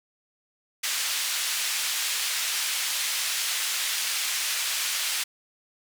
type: band-pass noise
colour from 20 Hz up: pink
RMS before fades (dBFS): -28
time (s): 0.83-5.24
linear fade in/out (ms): 10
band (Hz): 2300 to 12000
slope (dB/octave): 12
effects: none